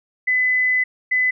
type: tone pair in turn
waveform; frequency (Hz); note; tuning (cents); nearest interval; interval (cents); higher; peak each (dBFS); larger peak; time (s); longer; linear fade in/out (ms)
sine; 2010 / 2010; B6 / B6; +30 / +30; unison; 0; neither; -15; neither; 0.27-0.84 / 1.11-1.31; first; 10
effects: none